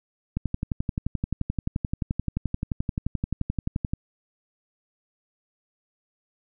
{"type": "click train", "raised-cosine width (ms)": 5, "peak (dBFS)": -13, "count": 42, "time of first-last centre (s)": [0.37, 3.935], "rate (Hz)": 11.5, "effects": []}